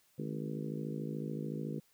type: harmonic tone with a mistuned harmonic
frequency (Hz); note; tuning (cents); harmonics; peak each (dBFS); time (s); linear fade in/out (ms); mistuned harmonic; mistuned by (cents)
53.7; A1; -41; 3 / 4 / 5 / 6 / 7 / 8 / 9; -40 / -42 / -44 / -46 / -47 / -48 / -49; 0.18-1.8; 10; 3; -99
effects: white hiss -70 dBFS RMS until 1.93 s